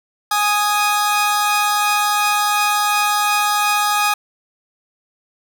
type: tone pair together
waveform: sawtooth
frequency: 830.6 / 1244.5 Hz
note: G#5 / D#6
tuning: 0 / 0 cents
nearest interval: perfect fifth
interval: 700 cents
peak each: -14 dBFS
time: 0.31-4.14 s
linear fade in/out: 5 ms
effects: none